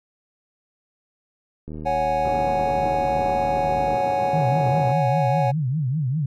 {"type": "click train", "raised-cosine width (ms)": 3, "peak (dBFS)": -22, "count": 176, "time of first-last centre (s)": [1.68, 3.944], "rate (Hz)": 77.3}
{"type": "chord", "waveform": "triangle", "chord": "C# suspended fourth", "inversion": "none", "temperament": "equal", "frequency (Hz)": [554.4, 740, 830.6], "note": ["C#5", "F#5", "G#5"], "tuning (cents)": [0, 0, 0], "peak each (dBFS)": -22, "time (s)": [1.85, 5.52], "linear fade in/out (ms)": 20}
{"type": "band-pass noise", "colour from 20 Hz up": "pink", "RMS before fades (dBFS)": -33, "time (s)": [2.25, 4.92], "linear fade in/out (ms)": 2, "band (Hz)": [100, 920], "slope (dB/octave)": 24}
{"type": "tone with vibrato", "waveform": "sine", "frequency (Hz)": 140.9, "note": "C#3", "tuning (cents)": 29, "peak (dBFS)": -20, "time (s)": [4.33, 6.26], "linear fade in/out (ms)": 5, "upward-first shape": "triangle", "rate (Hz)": 5, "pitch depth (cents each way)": 280}
{"effects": []}